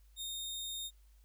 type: tone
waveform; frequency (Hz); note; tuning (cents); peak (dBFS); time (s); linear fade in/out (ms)
sawtooth; 3682; A#7; -22; -36; 0.16-0.91; 50
effects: added 51 Hz sine -59 dBFS peak until 1.24 s + white hiss -74 dBFS RMS until 1.24 s